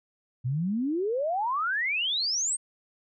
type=exponential sweep; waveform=sine; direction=up; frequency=118.2 to 8650 Hz; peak=-25 dBFS; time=0.44-2.57 s; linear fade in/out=20 ms; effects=none